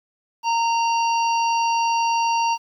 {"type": "harmonic tone with a mistuned harmonic", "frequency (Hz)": 923, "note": "A#5", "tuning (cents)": -17, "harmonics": [1, 3, 5, 6], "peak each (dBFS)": [-18, -28, -32, -34], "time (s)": [0.43, 2.58], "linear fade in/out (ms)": 50, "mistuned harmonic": 6, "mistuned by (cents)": 57, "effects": ["9-bit"]}